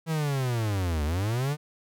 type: linear two-way sweep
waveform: 45% pulse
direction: down then up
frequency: 164.81 to 71.5 to 153.4 Hz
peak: -25 dBFS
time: 0.06-1.57 s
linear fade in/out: 50 ms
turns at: 1.04 s
effects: none